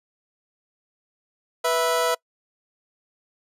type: tone pair together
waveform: 25% pulse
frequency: 492 / 658.1 Hz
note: B4 / E5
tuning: -7 / -3 cents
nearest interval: perfect fourth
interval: 504 cents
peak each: -19 dBFS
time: 1.64-2.15 s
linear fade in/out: 10 ms
effects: noise-tail reverb RT60 0.1 s tail -25 dB re dry + resampled to 32000 Hz